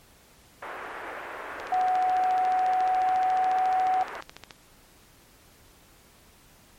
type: band-pass noise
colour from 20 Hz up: white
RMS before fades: -38 dBFS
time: 0.62-4.21 s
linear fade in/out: 5 ms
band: 340 to 1800 Hz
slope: 24 dB/octave
type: click train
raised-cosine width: 0.2 ms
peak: -22 dBFS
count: 42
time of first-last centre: 1.6-4.508 s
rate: 14.1 Hz
type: tone with pitch glide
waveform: sine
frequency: 740 to 746.9 Hz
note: F#5 to F#5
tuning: 0 to +16 cents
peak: -21 dBFS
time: 1.72-4.03 s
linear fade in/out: 2 ms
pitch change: +16 cents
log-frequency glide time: 1.98-3.49 s
effects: pink hiss -56 dBFS RMS until 6.78 s + MP3 64 kbps